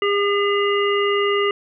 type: harmonic tone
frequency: 405 Hz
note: G#4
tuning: 43 cents flat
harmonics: 1 / 3 / 5 / 7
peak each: -18 / -23 / -25 / -26 dBFS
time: 0.02-1.51 s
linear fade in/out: 2 ms
effects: none